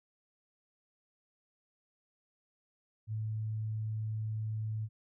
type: tone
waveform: sine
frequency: 109 Hz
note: A2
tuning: 16 cents flat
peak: -33 dBFS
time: 3.07-4.89 s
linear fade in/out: 50 ms
effects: none